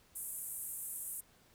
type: band-pass noise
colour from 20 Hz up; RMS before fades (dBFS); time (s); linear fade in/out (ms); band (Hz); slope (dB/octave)
pink; -43; 0.15-1.21; 10; 8400 to 14000; 48
effects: pink hiss -66 dBFS RMS until 1.54 s